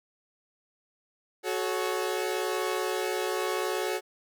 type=chord; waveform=sawtooth; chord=F# minor; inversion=none; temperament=equal with one note detuned; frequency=370 / 430.7 / 554.4 Hz; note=F#4 / A4 / C#5; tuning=0 / -37 / 0 cents; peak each=-27 / -28 / -31 dBFS; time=1.43-4.01 s; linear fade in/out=50 ms; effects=none